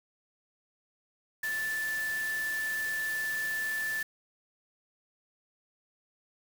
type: tone in noise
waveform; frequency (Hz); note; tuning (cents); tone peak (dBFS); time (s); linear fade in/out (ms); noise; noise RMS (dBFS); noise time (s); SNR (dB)
sine; 1754; A6; -6; -30; 1.43-4.03; 5; white; -42; 1.43-4.03; +9
effects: none